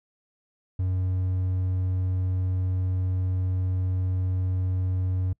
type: tone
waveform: triangle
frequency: 92.5 Hz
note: F#2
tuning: in tune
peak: -21 dBFS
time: 0.79-5.33 s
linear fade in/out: 5 ms
effects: noise-tail reverb RT60 0.1 s tail -26 dB re dry